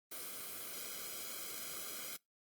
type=noise with comb filter; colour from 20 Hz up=white; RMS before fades=-45 dBFS; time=0.11-2.17 s; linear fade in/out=10 ms; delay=1.1 ms; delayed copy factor=-1; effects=noise-tail reverb RT60 0.2 s tail -25 dB re dry + Opus 32 kbps